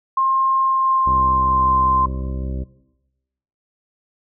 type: tone with pitch glide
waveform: sine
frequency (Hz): 1063 to 1041.7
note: C6 to C6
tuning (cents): +27 to -8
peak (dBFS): -14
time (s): 0.17-2.06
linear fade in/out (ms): 5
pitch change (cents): -35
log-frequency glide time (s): 0.6-1.76
type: harmonic tone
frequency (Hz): 65.4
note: C2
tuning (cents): 0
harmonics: 1 / 2 / 3 / 4 / 5 / 6 / 8 / 9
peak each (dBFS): -24 / -30 / -34 / -36 / -38 / -40 / -42 / -43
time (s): 1.06-2.64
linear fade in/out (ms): 10
effects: noise-tail reverb RT60 1.0 s tail -19 dB re dry